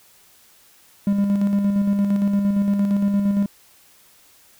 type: tone with tremolo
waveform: triangle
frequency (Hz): 200.8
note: G3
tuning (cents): +42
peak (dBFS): -13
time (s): 1.07-3.46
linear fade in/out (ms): 2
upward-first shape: square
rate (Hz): 8.7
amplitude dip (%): 35
effects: white hiss -53 dBFS RMS until 4.59 s